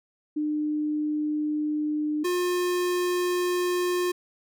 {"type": "tone pair in turn", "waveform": ["sine", "square"], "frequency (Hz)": [301.6, 357.2], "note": ["D4", "F4"], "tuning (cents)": [46, 39], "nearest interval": "minor third", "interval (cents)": 293, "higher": "second", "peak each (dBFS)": -24, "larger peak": "neither", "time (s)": [[0.36, 2.24], [2.24, 4.12]], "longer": "neither", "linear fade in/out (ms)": 10, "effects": []}